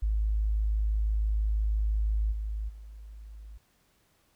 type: tone with level steps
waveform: sine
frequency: 53 Hz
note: G#1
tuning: 36 cents sharp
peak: -24 / -30 / -42 dBFS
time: 0.02-3.58 s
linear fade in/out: 10 ms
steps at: 2.31 / 2.68 s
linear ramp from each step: 20 ms
effects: pink hiss -68 dBFS RMS until 4.35 s